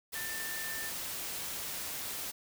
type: tone in noise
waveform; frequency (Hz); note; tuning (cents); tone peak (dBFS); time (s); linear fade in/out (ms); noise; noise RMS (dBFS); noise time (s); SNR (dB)
sine; 1784; A6; +23; -40; 0.14-0.9; 20; white; -39; 0.12-2.32; -4
effects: none